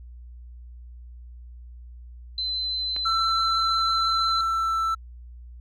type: tone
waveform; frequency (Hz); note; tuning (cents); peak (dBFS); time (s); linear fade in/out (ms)
sine; 4053; B7; +44; -25; 2.38-4.41; 2
type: click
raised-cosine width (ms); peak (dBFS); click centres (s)
0.3; -20; 2.964
type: tone with pitch glide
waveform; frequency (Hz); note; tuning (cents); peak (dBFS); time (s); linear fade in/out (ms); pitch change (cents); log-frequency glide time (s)
triangle; 1337 to 1327.8; E6 to E6; +24 to +12; -20; 3.05-4.95; 10; -12; 4.44-4.83
effects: added 60 Hz sine -40 dBFS peak until 5.6 s

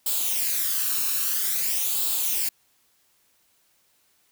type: noise with flanger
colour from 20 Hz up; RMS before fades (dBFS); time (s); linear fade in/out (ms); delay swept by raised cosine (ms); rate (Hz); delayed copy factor
blue; -25; 0.06-2.49; 5; 0.25 to 0.75; 0.5; +0.6
effects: white hiss -65 dBFS RMS until 4.31 s

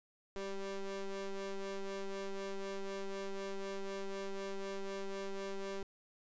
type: ring-modulated tone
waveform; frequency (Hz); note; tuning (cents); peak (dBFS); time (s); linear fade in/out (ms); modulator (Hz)
35% pulse; 196; G3; 0; -34; 0.36-5.83; 2; 194
effects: resampled to 16000 Hz

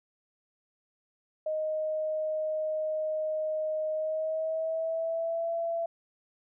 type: tone with pitch glide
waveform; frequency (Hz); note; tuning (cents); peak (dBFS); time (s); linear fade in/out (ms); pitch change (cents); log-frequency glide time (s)
sine; 622.3 to 670.8; D#5 to E5; 0 to +30; -28; 1.46-5.86; 5; +130; 3.92-5.53
effects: none

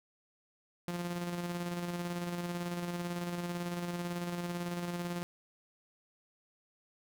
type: tone with tremolo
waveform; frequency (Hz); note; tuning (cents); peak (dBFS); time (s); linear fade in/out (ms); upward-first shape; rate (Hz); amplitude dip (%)
sawtooth; 174.61; F3; 0; -30; 0.88-5.23; 0; square; 18; 35
effects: none

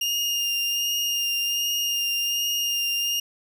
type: tone with vibrato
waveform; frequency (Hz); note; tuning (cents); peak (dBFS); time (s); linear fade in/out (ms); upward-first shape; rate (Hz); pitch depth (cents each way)
30% pulse; 2820; F7; +16; -20; 0.01-3.2; 5; sine; 1.3; 16
effects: none

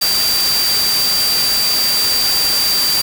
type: tone in noise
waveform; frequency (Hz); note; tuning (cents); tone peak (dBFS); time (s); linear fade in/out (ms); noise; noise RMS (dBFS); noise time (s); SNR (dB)
sine; 4699; D8; 0; -14; 0.01-3.02; 10; white; -19; 0.01-3.02; +2
effects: none

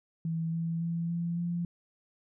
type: tone with pitch steps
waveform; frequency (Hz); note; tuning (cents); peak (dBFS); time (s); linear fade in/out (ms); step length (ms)
sine; 163.6 / 165.79 / 168.01 / 170.25 / 172.53; E3 / E3 / E3 / F3 / F3; -13 / +10 / +33 / -44 / -21; -29; 0.25-1.65; 2; 280
effects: none

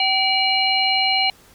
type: tone cluster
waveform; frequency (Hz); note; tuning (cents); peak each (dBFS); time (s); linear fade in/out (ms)
sine; 769 / 2318 / 2888 / 4153; G5 / D7 / F#7 / C8; -33 / -23 / -43 / -14; -21; 0-1.3; 2
effects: pink hiss -50 dBFS RMS until 1.54 s + MP3 96 kbps

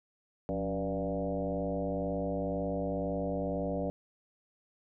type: tone with frequency modulation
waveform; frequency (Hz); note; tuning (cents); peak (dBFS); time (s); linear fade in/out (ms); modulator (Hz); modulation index
sine; 382.1; G4; -44; -30; 0.49-3.9; 0; 102; 2.8
effects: none

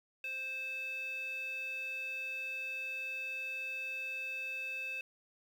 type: tone with band-pass filter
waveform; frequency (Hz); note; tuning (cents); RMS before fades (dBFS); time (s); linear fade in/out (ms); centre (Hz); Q
square; 523.3; C5; 0; -40; 0.24-5.01; 2; 2600; 8.5
effects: 10-bit

